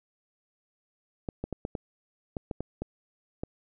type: clicks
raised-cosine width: 2 ms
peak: -19 dBFS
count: 10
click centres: 1.288 / 1.44 / 1.527 / 1.651 / 1.752 / 2.368 / 2.512 / 2.606 / 2.82 / 3.435 s
effects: none